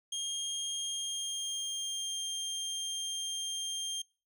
25% pulse tone with pitch glide, 3225 to 3193 Hz, G7 to G7, +48 to +31 cents, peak -30 dBFS, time 0.12-4.02 s, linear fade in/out 5 ms, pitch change -17 cents, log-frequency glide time 0.76-2.24 s, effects noise-tail reverb RT60 0.4 s tail -25 dB re dry

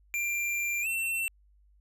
square tone with pitch glide, 2376 to 2698 Hz, D7 to E7, +20 to +40 cents, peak -29 dBFS, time 0.14-1.28 s, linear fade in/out 0 ms, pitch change +220 cents, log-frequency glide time 0.82-0.87 s, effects added 50 Hz sine -59 dBFS peak until 1.8 s

